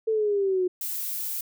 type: exponential sweep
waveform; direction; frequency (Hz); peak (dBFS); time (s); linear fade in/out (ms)
sine; down; 448.3 to 359.6; -21; 0.07-0.68; 10
type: noise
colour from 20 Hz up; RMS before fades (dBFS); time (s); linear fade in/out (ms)
violet; -31; 0.81-1.41; 2
effects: none